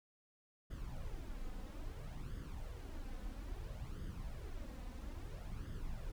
brown noise with flanger, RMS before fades -45 dBFS, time 0.7-6.12 s, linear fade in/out 10 ms, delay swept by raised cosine 0.6 to 4 ms, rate 0.6 Hz, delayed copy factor +0.6, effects none

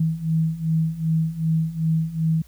sine beating tone pair, 159.2 / 161.8 Hz, D#3 / E3, +40 / -32 cents, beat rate 2.6 Hz, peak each -24 / -21 dBFS, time 0-2.42 s, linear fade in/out 5 ms, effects added 60 Hz sine -48 dBFS peak until 2.47 s + white hiss -57 dBFS RMS until 2.47 s

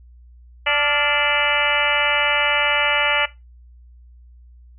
harmonic tone with a mistuned harmonic, 292.4 Hz, D4, 7 cents flat, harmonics 2 / 3 / 4 / 5 / 6 / 7 / 8 / 9 / 10, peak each -25 / -26 / -28 / -26 / -25 / -22 / -24 / -26 / -24 dBFS, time 0.66-3.26 s, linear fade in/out 10 ms, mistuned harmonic 5, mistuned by -75 cents, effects noise-tail reverb RT60 0.2 s tail -17 dB re dry + added 60 Hz sine -43 dBFS peak until 4.78 s

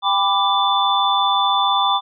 sine tone cluster, 792 / 992 / 1177 / 3514 Hz, G5 / B5 / D6 / A7, +18 / +7 / +3 / -3 cents, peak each -20 dBFS, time 0.02-2.01 s, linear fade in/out 50 ms, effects none

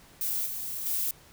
violet noise with level steps, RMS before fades -30 / -35 / -29 dBFS, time 0.21-1.11 s, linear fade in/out 2 ms, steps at 0.45 / 0.85 s, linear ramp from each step 20 ms, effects pink hiss -55 dBFS RMS until 1.32 s

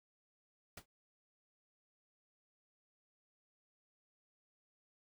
pink noise with exponential decay, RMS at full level -44 dBFS, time 0.77-0.86 s, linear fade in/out 5 ms, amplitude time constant 18 ms, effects none

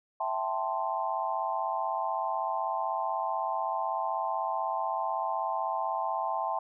sine chord, A minor seventh, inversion second, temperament equal, 659.3 / 784 / 880 / 1046.5 Hz, E5 / G5 / A5 / C6, 0 / 0 / 0 / 0 cents, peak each -35 / -34 / -33 / -34 dBFS, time 0.2-6.59 s, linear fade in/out 5 ms, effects none

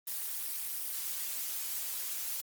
blue noise with amplitude modulation, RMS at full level -34 dBFS, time 0.07-2.41 s, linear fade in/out 5 ms, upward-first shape sine, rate 209 Hz, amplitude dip 60%, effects Opus 24 kbps

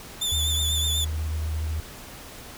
sawtooth tone with vibrato, 3520 Hz, A7, in tune, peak -21 dBFS, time 0.21-1.05 s, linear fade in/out 10 ms, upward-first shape triangle, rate 8.1 Hz, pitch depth 49 cents each way
sine tone, 78 Hz, D#2, 5 cents sharp, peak -25 dBFS, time 0.32-1.8 s, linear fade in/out 0 ms
effects pink hiss -42 dBFS RMS until 2.57 s

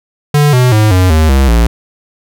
square tone with pitch steps, 146.83 / 125.63 / 107.49 / 91.96 / 78.68 / 67.32 / 57.6 Hz, D3 / B2 / A2 / F#2 / D#2 / C2 / A#1, 0 / +30 / -40 / -10 / +20 / +50 / -20 cents, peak -6 dBFS, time 0.34-1.67 s, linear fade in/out 5 ms, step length 190 ms, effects none

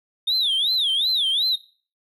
triangle tone with vibrato, 3573 Hz, A7, 26 cents sharp, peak -16 dBFS, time 0.27-1.56 s, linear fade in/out 10 ms, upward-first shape sine, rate 2.7 Hz, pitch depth 240 cents each way, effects noise-tail reverb RT60 0.4 s tail -20 dB re dry + tanh soft clip ceiling -14 dBFS

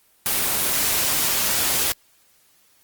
white noise, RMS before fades -21 dBFS, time 0.26-1.92 s, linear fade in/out 0 ms, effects white hiss -59 dBFS RMS until 2.83 s + Opus 24 kbps

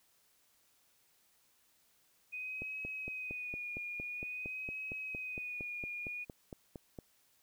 sine tone with vibrato, 2489 Hz, D#7, in tune, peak -39 dBFS, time 2.32-6.25 s, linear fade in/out 20 ms, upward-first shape sine, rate 0.49 Hz, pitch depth 42 cents each way
click train, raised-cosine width 2 ms, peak -31 dBFS, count 20, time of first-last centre 2.62-6.988 s, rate 4.35 Hz
effects white hiss -71 dBFS RMS until 7.42 s

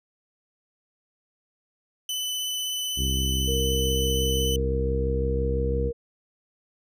sawtooth tone with vibrato, 3007 Hz, F#7, 27 cents sharp, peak -24 dBFS, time 2.09-4.56 s, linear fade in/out 2 ms, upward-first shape triangle, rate 16 Hz, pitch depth 17 cents each way
harmonic tone, 65.9 Hz, C2, 13 cents sharp, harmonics 1 / 2 / 3 / 4 / 5 / 6, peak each -25 / -31 / -35 / -37 / -39 / -41 dBFS, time 2.96-5.92 s, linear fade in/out 50 ms
sine tone with pitch glide, 466.2 to 470.8 Hz, A#4 to A#4, 0 to +17 cents, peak -27 dBFS, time 3.47-5.93 s, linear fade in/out 20 ms, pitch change +17 cents, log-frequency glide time 4.74-5.77 s
effects none

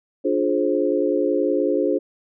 sine chord, D half-diminished seventh, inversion none, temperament just, 293.7 / 352.4 / 422.9 / 528.6 Hz, D4 / F4 / Ab4 / C5, 0 / +16 / +31 / +18 cents, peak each -23 dBFS, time 0.24-1.99 s, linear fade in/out 20 ms, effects none

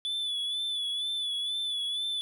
triangle tone with vibrato, 3455 Hz, A7, 32 cents flat, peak -28 dBFS, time 0.05-2.21 s, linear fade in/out 0 ms, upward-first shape sine, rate 2.1 Hz, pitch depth 47 cents each way, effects none

